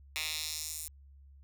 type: tone with high-pass filter sweep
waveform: 10% pulse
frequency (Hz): 155.56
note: D#3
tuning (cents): 0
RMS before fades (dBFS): -38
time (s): 0.16-0.88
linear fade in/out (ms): 0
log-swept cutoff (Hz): 2600 to 9200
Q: 1.5
effects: added 69 Hz sine -53 dBFS peak until 1.43 s